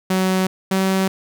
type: tone pair in turn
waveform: sawtooth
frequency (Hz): 187.4 / 190.68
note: F#3 / G3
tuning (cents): +22 / -48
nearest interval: unison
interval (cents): 30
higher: second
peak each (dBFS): -12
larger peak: neither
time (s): 0.1-0.47 / 0.71-1.08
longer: neither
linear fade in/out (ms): 5
effects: none